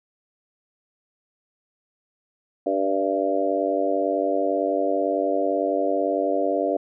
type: harmonic tone with a mistuned harmonic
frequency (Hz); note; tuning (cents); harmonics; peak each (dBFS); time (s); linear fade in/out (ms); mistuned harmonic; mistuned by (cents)
98; G2; 0; 3 / 4 / 5 / 6 / 7; -27 / -28 / -27 / -25 / -26; 2.66-6.77; 5; 7; -18
effects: none